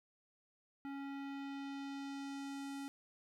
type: tone with low-pass filter sweep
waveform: square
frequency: 277.2 Hz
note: C#4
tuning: in tune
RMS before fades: -45 dBFS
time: 0.85-2.88 s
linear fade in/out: 0 ms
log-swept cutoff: 2000 to 11000 Hz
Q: 0.99
effects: 12-bit